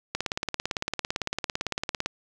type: click train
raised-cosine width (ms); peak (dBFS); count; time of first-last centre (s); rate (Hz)
0.2; -10; 35; 0.15-2.06; 17.8
effects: none